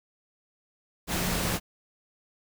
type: tone in noise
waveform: sine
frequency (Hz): 180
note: F#3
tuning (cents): -47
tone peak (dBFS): -34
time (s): 1.07-1.6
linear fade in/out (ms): 50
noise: pink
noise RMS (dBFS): -29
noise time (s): 1.07-1.6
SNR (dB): -8
effects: none